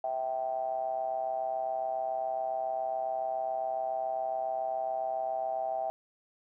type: ring-modulated tone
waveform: triangle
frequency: 63.6 Hz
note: C2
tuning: 48 cents flat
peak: -25 dBFS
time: 0.04-5.9 s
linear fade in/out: 0 ms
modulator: 715 Hz
effects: none